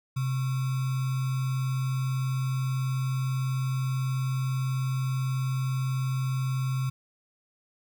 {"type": "tone with sample-and-hold", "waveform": "sine", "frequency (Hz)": 130.81, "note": "C3", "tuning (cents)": 0, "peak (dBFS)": -25, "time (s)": [0.16, 6.9], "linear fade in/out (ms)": 10, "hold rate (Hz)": 1225, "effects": []}